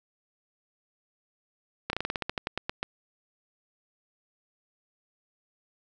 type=slowing click train; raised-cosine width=0.3 ms; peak=-13 dBFS; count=14; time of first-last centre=1.9-2.83 s; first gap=31 ms; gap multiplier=1.13; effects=none